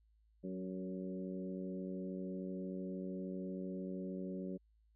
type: harmonic tone with a mistuned harmonic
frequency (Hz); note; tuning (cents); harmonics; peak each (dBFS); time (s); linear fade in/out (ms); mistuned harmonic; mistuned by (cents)
93; F#2; +9; 2 / 3 / 4 / 5 / 6; -42 / -47 / -47 / -53 / -51; 0.43-4.58; 20; 4; +16
effects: added 54 Hz sine -68 dBFS peak until 4.95 s